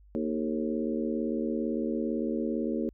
harmonic tone with a mistuned harmonic, 77.78 Hz, D#2, in tune, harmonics 3 / 4 / 5 / 6 / 7, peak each -31 / -33 / -35 / -37 / -38 dBFS, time 0.15-2.89 s, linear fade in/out 0 ms, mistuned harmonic 6, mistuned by -42 cents, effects added 50 Hz sine -53 dBFS peak until 2.93 s

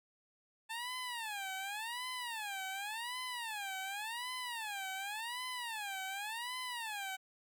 15% pulse tone with vibrato, 879 Hz, A5, 2 cents flat, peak -33 dBFS, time 0.69-7.17 s, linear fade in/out 20 ms, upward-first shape sine, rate 0.89 Hz, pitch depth 250 cents each way, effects none

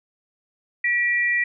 sine tone pair together, 1934 / 2367 Hz, B6 / D7, -37 / +13 cents, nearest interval minor third, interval 350 cents, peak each -19 / -25 dBFS, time 0.84-1.44 s, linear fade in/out 5 ms, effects none

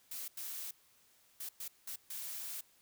blue noise bursts at uneven times, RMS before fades -43 dBFS, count 6, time 0.11-0.28 / 0.37-0.71 / 1.4-1.49 / 1.6-1.68 / 1.87-1.96 / 2.1-2.61 s, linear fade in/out 5 ms, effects white hiss -68 dBFS RMS until 2.81 s

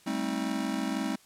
square chord, A half-diminished seventh, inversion third, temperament just, 198 / 220 / 264 / 316.8 Hz, G3 / A3 / C4 / Eb4, +18 / 0 / +16 / +31 cents, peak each -36 / -36 / -34 / -36 dBFS, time 0.06-1.16 s, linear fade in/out 10 ms, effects white hiss -59 dBFS RMS until 1.25 s + low-pass 11000 Hz 12 dB/octave

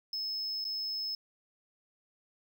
triangle tone with dropouts, 5200 Hz, E8, 24 cents flat, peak -32 dBFS, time 0.13-1.15 s, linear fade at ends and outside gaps 2 ms, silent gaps 0.643-0.65 s, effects none

